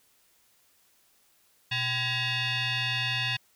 sine tone with frequency modulation, 122.3 Hz, B2, 16 cents flat, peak -25 dBFS, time 1.71-3.37 s, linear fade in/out 10 ms, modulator 894 Hz, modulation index 4.2, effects tanh soft clip ceiling -22 dBFS + white hiss -65 dBFS RMS until 3.55 s

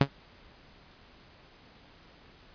sawtooth tone with exponential decay, 138.7 Hz, C#3, 1 cent sharp, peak -11 dBFS, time 0.01-0.09 s, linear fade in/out 2 ms, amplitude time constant 16 ms, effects pink hiss -56 dBFS RMS until 2.54 s + resampled to 11025 Hz

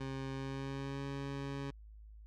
20% pulse tone with pitch glide, 134.4 to 138.74 Hz, C3 to C#3, +47 to +2 cents, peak -34 dBFS, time 0-1.71 s, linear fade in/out 10 ms, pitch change +55 cents, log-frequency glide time 0.33-1.07 s, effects added 53 Hz sine -51 dBFS peak until 2.26 s + low-pass 5000 Hz 12 dB/octave

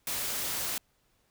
white noise, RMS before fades -33 dBFS, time 0.07-0.78 s, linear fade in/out 2 ms, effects pink hiss -71 dBFS RMS until 1.3 s

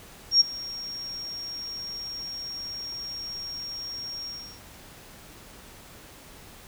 sine tone with ADSR envelope, 5570 Hz, F8, 5 cents flat, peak -12 dBFS, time 0.31-4.61 s, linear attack 96 ms, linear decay 15 ms, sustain -21 dB, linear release 350 ms, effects pink hiss -48 dBFS RMS until 6.67 s

